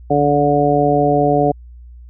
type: harmonic tone with a mistuned harmonic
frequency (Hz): 144.8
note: D3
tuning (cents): -24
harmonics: 1 / 2 / 3 / 4 / 5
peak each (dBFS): -20 / -18 / -17 / -18 / -16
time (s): 0.1-1.52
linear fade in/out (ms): 10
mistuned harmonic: 1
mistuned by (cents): +18
effects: added 60 Hz sine -35 dBFS peak until 2.09 s